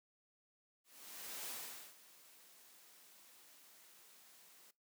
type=noise with ADSR envelope; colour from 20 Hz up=white; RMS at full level=-45 dBFS; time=0.84-4.71 s; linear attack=640 ms; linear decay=460 ms; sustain=-18 dB; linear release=5 ms; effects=noise-tail reverb RT60 0.2 s tail -20 dB re dry + high-pass 200 Hz 12 dB/octave